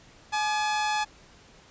sawtooth tone pair together, 848.5 / 1200 Hz, G#5 / D6, +37 / +37 cents, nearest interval tritone, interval 600 cents, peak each -21 / -33 dBFS, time 0.32-1.05 s, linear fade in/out 20 ms, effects pink hiss -54 dBFS RMS until 1.7 s + resampled to 16000 Hz

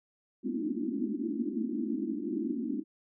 pink band-pass noise, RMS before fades -33 dBFS, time 0.43-2.84 s, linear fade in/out 50 ms, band 210 to 350 Hz, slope 96 dB/octave, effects none

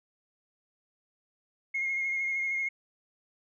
sine tone with vibrato, 2148 Hz, C7, 45 cents sharp, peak -27 dBFS, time 1.74-2.69 s, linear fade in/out 10 ms, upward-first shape sine, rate 13 Hz, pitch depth 23 cents each way, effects tanh soft clip ceiling -23 dBFS

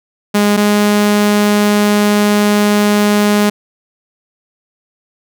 sawtooth tone pair in turn, 206.1 / 207.3 Hz, G#3 / G#3, -13 / -3 cents, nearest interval unison, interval 10 cents, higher second, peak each -5 dBFS, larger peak neither, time 0.34-0.57 / 0.57-3.5 s, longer second, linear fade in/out 10 ms, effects none

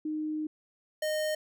sine / square tone pair in turn, 307.9 / 615.8 Hz, D#4 / D#5, -18 / -18 cents, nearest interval octave, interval 1200 cents, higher second, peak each -30 / -29 dBFS, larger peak second, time 0.05-0.47 / 1.02-1.35 s, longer first, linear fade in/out 5 ms, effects none

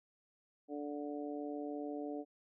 harmonic tone, 146.2 Hz, D3, 7 cents flat, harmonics 2 / 3 / 4 / 5, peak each -41 / -45 / -47 / -49 dBFS, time 0.68-2.25 s, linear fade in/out 50 ms, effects none

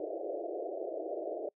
white band-pass noise, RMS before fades -38 dBFS, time 0-1.49 s, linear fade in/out 2 ms, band 320 to 690 Hz, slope 96 dB/octave, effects noise-tail reverb RT60 0.1 s tail -25 dB re dry

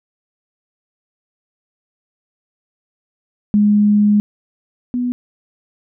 sine tone pair in turn, 207.7 / 246.3 Hz, G#3 / B3, 0 / -5 cents, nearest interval minor third, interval 295 cents, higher second, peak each -9 / -16 dBFS, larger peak first, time 3.54-4.2 / 4.94-5.12 s, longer first, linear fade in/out 0 ms, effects none

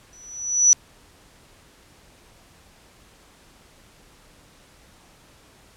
sine tone with exponential growth, 5920 Hz, F#8, in tune, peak -8 dBFS, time 0.13-0.73 s, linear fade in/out 0 ms, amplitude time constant 130 ms, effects pink hiss -53 dBFS RMS until 5.76 s + low-pass 11000 Hz 12 dB/octave

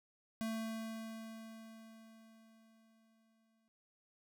square tone with exponential decay, 223.2 Hz, A3, 25 cents sharp, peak -37 dBFS, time 0.41-3.68 s, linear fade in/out 0 ms, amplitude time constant 710 ms, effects none

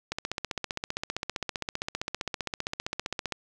click train, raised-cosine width 0.2 ms, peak -13 dBFS, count 50, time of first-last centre 0.12-3.323 s, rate 15.3 Hz, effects none

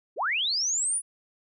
sine linear sweep, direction up, 295.8 to 9970 Hz, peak -24 dBFS, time 0.16-1.02 s, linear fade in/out 50 ms, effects none

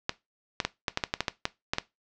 clicks, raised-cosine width 0.2 ms, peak -8 dBFS, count 12, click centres 0.094 / 0.602 / 0.65 / 0.882 / 0.974 / 1.038 / 1.139 / 1.206 / 1.282 / 1.454 / 1.735 / 1.784 s, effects noise-tail reverb RT60 0.2 s tail -18 dB re dry + low-pass 6000 Hz 12 dB/octave

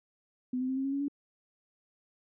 sine tone with pitch steps, 252.1 / 257.2 / 262.5 / 267.9 / 273.3 / 278.9 / 284.6 Hz, B3 / C4 / C4 / C4 / C#4 / C#4 / C#4, +36 / -30 / +6 / +41 / -24 / +11 / +46 cents, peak -29 dBFS, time 0.53-1.083 s, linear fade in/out 5 ms, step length 79 ms, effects none

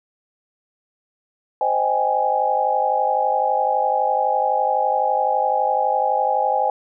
sine chord, Ab major seventh, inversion first, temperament just, 519.1 / 623 / 778.7 / 830.6 Hz, C5 / Eb5 / G5 / Ab5, -14 / +2 / -12 / 0 cents, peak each -24 / -25 / -23 / -19 dBFS, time 1.61-6.7 s, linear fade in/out 2 ms, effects none

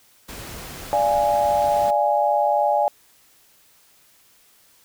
pink noise, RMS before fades -36 dBFS, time 0.28-1.91 s, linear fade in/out 10 ms
sine chord, D diminished, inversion none, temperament equal with one note detuned, 587.3 / 687.3 / 830.6 Hz, D5 / F5 / Ab5, 0 / -28 / 0 cents, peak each -21 / -23 / -19 dBFS, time 0.93-2.88 s, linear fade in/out 0 ms
effects white hiss -56 dBFS RMS until 4.84 s

